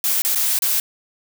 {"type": "noise with dropouts", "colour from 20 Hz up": "blue", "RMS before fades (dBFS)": -19, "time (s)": [0.04, 0.8], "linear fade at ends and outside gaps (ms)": 1, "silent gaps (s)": [[0.22, 0.249], [0.349, 0.357], [0.589, 0.621]], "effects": []}